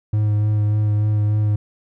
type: tone with vibrato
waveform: triangle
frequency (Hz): 105.5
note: G#2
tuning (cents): +28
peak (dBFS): -13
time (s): 0.13-1.56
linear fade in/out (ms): 5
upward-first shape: sine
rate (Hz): 3.4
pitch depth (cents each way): 16
effects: none